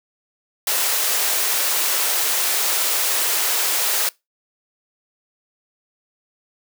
white high-pass noise, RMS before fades -20 dBFS, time 0.67-4.09 s, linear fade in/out 2 ms, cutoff 390 Hz, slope 24 dB/octave, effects noise-tail reverb RT60 0.2 s tail -23 dB re dry

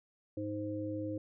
harmonic tone, 104.3 Hz, G#2, 8 cents sharp, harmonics 1 / 3 / 5, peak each -42 / -37 / -41 dBFS, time 0.37-1.18 s, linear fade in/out 5 ms, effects none

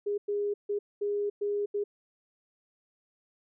sine tone bursts at uneven times, 409.7 Hz, G#4, 24 cents flat, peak -27 dBFS, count 6, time 0.06-0.18 / 0.28-0.54 / 0.69-0.79 / 1.01-1.3 / 1.41-1.66 / 1.74-1.84 s, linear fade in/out 10 ms, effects none

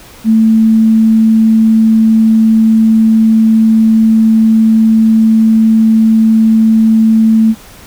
sine tone, 221.9 Hz, A3, 15 cents sharp, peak -4 dBFS, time 0.24-7.55 s, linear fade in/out 50 ms, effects pink hiss -36 dBFS RMS until 7.86 s

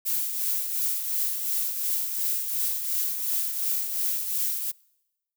violet noise with tremolo, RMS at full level -25 dBFS, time 0.05-4.72 s, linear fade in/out 20 ms, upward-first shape triangle, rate 2.8 Hz, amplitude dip 55%, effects noise-tail reverb RT60 1.0 s tail -26 dB re dry

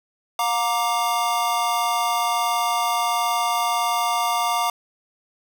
square chord, Bb major, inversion second, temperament equal with one note detuned, 713.1 / 932.3 / 1174.7 Hz, F5 / Bb5 / D6, +36 / 0 / 0 cents, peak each -25 dBFS, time 0.39-4.7 s, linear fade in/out 2 ms, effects none

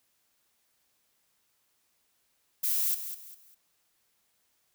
violet noise with echo, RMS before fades -28 dBFS, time 2.63-2.95 s, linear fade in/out 10 ms, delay 200 ms, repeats 3, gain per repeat -10 dB, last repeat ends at 3.55 s, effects white hiss -73 dBFS RMS until 4.74 s

